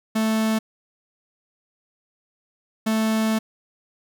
45% pulse tone pair in turn, 220 / 220 Hz, A3 / A3, 0 / 0 cents, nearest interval unison, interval 0 cents, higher neither, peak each -19 dBFS, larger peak neither, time 0.15-0.59 / 2.86-3.39 s, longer second, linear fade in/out 10 ms, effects none

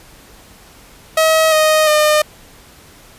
sawtooth tone with pitch steps, 638 / 622.3 / 607.1 Hz, D#5 / D#5 / D#5, +43 / 0 / -43 cents, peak -6 dBFS, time 1.17-2.22 s, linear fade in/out 5 ms, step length 350 ms, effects pink hiss -43 dBFS RMS until 3.18 s + resampled to 32000 Hz

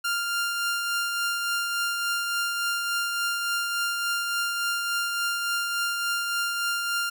sawtooth tone with tremolo, 1396.9 Hz, F6, in tune, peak -20 dBFS, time 0.04-7.1 s, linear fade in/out 10 ms, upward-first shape triangle, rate 3.5 Hz, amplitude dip 35%, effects none

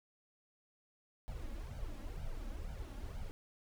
brown noise with flanger, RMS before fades -43 dBFS, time 1.28-3.31 s, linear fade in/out 0 ms, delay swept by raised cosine 1.3 to 3.7 ms, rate 2.1 Hz, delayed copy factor +0.9, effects none

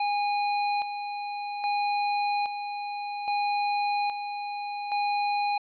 square tone with tremolo, 820 Hz, G#5, 22 cents flat, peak -25 dBFS, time 0-5.58 s, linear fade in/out 5 ms, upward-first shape square, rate 0.61 Hz, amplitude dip 55%, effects resampled to 11025 Hz

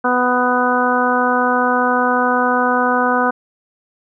harmonic tone, 248.6 Hz, B3, 12 cents sharp, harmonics 1 / 2 / 3 / 4 / 5 / 6, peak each -20 / -20 / -20 / -20 / -20 / -20 dBFS, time 0.04-3.31 s, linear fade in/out 10 ms, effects none

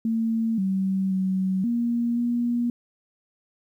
sine tone with pitch steps, 225.8 / 191.3 / 188.7 / 236.3 / 239.2 Hz, A3 / G3 / F#3 / A#3 / A#3, +45 / -42 / +34 / +24 / +45 cents, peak -21 dBFS, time 0.05-2.7 s, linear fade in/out 2 ms, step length 530 ms, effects 10-bit

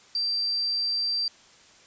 sine tone, 4699 Hz, D8, in tune, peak -24 dBFS, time 0.15-1.28 s, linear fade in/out 2 ms, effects white hiss -54 dBFS RMS until 1.86 s + resampled to 16000 Hz

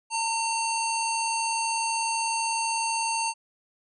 harmonic tone, 908 Hz, A#5, 46 cents flat, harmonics 1 / 3 / 5 / 7 / 9 / 10, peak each -27 / -32 / -34 / -35 / -37 / -37 dBFS, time 0.1-3.34 s, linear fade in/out 50 ms, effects none

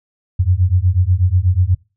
sine beating tone pair, 87.1 / 95.3 Hz, F2 / G2, -4 / -48 cents, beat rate 8.2 Hz, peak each -14 dBFS, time 0.39-1.75 s, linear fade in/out 10 ms, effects noise-tail reverb RT60 0.3 s tail -24 dB re dry

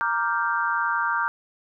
sine chord, G minor seventh, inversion first, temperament equal, 932.3 / 1174.7 / 1396.9 / 1568 Hz, Bb5 / D6 / F6 / G6, 0 / 0 / 0 / 0 cents, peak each -27 dBFS, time 0.01-1.28 s, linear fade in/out 0 ms, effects none

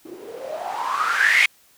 violet noise with low-pass filter sweep, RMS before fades -22 dBFS, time 0.05-1.46 s, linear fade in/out 5 ms, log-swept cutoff 310 to 2300 Hz, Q 9.9, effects white hiss -56 dBFS RMS until 1.77 s

